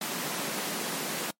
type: high-pass noise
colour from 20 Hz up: pink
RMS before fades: -33 dBFS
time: 0.01-1.31 s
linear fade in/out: 5 ms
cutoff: 160 Hz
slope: 48 dB/octave
effects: noise-tail reverb RT60 0.1 s tail -23 dB re dry + MP3 64 kbps